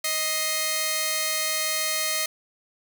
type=tone pair together; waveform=5% pulse; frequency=625.9 / 2100 Hz; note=D#5 / C7; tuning=+10 / +6 cents; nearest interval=octave + major sixth; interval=2096 cents; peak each=-16 dBFS; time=0.04-2.26 s; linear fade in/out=5 ms; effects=none